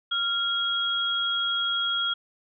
sine tone pair together, 1386 / 3296 Hz, F6 / G#7, -14 / -14 cents, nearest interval octave + minor third, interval 1500 cents, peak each -28 / -25 dBFS, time 0.11-2.14 s, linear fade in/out 10 ms, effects none

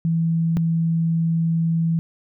sine tone pair in turn, 164.81 / 164.81 Hz, E3 / E3, 0 / 0 cents, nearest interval unison, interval 0 cents, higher neither, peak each -17 / -17 dBFS, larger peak neither, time 0.05-0.57 / 0.57-1.99 s, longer second, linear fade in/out 0 ms, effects none

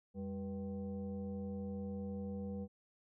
sine tone with frequency modulation, 199.6 Hz, G3, 32 cents sharp, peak -39 dBFS, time 0.14-2.68 s, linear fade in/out 50 ms, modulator 287 Hz, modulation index 0.89, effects none

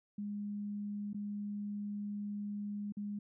sine tone with dropouts, 205.5 Hz, G#3, 18 cents flat, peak -37 dBFS, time 0.18-3.19 s, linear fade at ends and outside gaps 5 ms, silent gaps 1.132-1.144 / 2.923-2.969 s, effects none

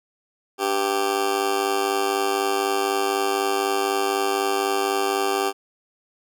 20% pulse tone with amplitude modulation, 392 Hz, G4, in tune, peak -12 dBFS, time 0.58-5.53 s, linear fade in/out 50 ms, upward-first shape sine, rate 104 Hz, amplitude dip 80%, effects none

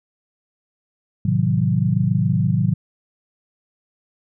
sine chord, A diminished seventh, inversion none, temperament equal with one note detuned, 110 / 130.81 / 158.56 / 185 Hz, A2 / C3 / Eb3 / Gb3, 0 / 0 / +33 / 0 cents, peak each -21 dBFS, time 1.25-2.74 s, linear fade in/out 5 ms, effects none

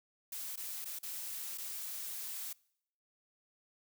blue noise with dropouts, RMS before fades -42 dBFS, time 0.32-2.53 s, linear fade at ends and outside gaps 5 ms, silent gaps 0.559-0.574 / 0.846-0.855 / 0.989-1.03 / 1.576-1.581 s, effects noise-tail reverb RT60 0.7 s tail -24 dB re dry

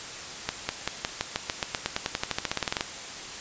accelerating click train, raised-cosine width 0.2 ms, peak -8 dBFS, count 24, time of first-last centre 0.49-2.809 s, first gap 200 ms, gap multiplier 0.93, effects white hiss -38 dBFS RMS until 3.4 s + resampled to 16000 Hz

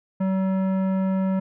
triangle tone with tanh clipping, 190.2 Hz, F#3, 48 cents sharp, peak -22 dBFS, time 0.2-1.4 s, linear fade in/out 10 ms, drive 18 dB, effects none

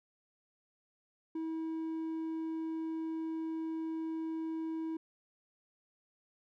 sine tone with hard clipping, 322.4 Hz, E4, 38 cents flat, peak -36 dBFS, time 1.35-4.97 s, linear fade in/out 5 ms, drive 3 dB, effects none

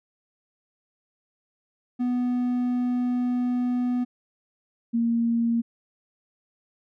triangle / sine tone pair in turn, 246.9 / 232.5 Hz, B3 / A#3, 0 / -4 cents, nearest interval minor second, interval 104 cents, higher first, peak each -20 dBFS, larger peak neither, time 1.99-4.05 / 4.93-5.62 s, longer first, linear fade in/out 20 ms, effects none

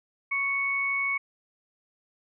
sine tone pair together, 1108.7 / 2217 Hz, C#6 / C#7, 0 / 0 cents, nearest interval octave, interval 1200 cents, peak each -34 / -25 dBFS, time 0.31-1.18 s, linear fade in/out 10 ms, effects none

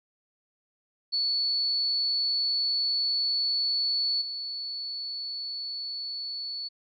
sine tone with level steps, 4435 Hz, C#8, in tune, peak -24 / -32 dBFS, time 1.12-6.69 s, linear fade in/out 20 ms, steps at 4.21 s, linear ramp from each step 10 ms, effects none

